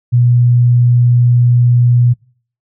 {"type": "tone", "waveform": "sine", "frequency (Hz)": 121.6, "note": "B2", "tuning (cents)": -26, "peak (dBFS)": -6, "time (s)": [0.12, 2.14], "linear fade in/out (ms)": 20, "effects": ["noise-tail reverb RT60 0.5 s tail -26 dB re dry"]}